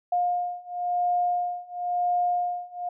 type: beating tone pair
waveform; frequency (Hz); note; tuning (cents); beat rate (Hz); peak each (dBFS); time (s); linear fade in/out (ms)
sine; 710 / 710.97; F5 / F5; +28 / +31; 0.97; -27 / -26; 0.12-2.89; 5
effects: none